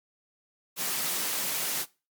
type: high-pass noise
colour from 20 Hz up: white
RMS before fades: -30 dBFS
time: 0.76-1.86 s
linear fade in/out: 50 ms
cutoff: 130 Hz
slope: 96 dB/octave
effects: noise-tail reverb RT60 0.3 s tail -21 dB re dry + MP3 96 kbps